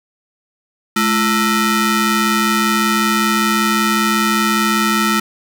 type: ring-modulated tone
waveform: sawtooth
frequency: 554.4 Hz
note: C#5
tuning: in tune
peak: -6 dBFS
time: 0.96-5.2 s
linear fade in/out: 5 ms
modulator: 769 Hz
effects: none